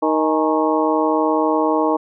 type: harmonic tone with a mistuned harmonic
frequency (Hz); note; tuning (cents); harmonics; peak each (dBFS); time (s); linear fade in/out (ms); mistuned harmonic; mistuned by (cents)
156.2; D#3; +7; 2 / 3 / 4 / 5 / 6 / 7; -19 / -21 / -22 / -23 / -24 / -24; 0.02-1.97; 10; 5; +120
effects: none